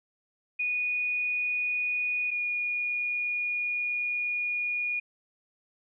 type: tone pair in turn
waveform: sine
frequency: 2466 / 2443 Hz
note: D#7 / D#7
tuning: -16 / -32 cents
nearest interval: unison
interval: 16 cents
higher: first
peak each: -26 / -27 dBFS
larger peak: first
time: 0.59-2.31 / 2.31-5 s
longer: second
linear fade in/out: 10 ms
effects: none